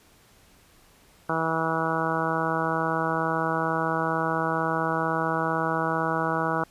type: harmonic tone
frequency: 162.2 Hz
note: E3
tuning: 28 cents flat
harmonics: 1 / 2 / 3 / 4 / 5 / 6 / 7 / 8 / 9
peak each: -32 / -32 / -32 / -32 / -32 / -32 / -32 / -32 / -32 dBFS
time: 1.29-6.64 s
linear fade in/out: 5 ms
effects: pink hiss -57 dBFS RMS until 6.7 s + resampled to 32000 Hz